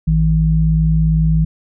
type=tone pair together; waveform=sine; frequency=56.21 / 159 Hz; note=A1 / D#3; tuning=+38 / +38 cents; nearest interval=octave + tritone; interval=1800 cents; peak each=-15 / -12 dBFS; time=0.07-1.45 s; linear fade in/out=10 ms; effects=none